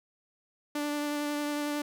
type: tone with vibrato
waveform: sawtooth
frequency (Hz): 293.7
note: D4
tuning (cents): 0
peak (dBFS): -26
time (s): 0.75-1.82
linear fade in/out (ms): 5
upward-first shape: triangle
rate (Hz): 11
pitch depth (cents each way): 14
effects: none